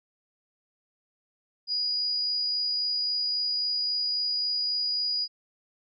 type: tone with amplitude modulation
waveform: sine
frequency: 4900 Hz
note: D#8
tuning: 27 cents flat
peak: -24 dBFS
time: 1.67-5.28 s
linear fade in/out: 50 ms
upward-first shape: sine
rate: 63.7 Hz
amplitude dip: 25%
effects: none